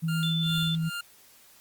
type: tone with vibrato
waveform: sine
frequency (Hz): 162.5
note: E3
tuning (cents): -24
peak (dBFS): -25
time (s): 0.02-0.9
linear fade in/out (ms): 20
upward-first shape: triangle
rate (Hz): 8.5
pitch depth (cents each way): 9
type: tone with tremolo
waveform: 25% pulse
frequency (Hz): 1400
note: F6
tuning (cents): +4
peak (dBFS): -28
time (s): 0.08-1.01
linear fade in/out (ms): 5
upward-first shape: sine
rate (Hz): 2.5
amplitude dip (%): 90
type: tone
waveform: sine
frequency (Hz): 3520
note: A7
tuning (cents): 0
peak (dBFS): -29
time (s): 0.23-0.75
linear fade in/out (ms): 0
effects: white hiss -56 dBFS RMS until 1.6 s + Opus 32 kbps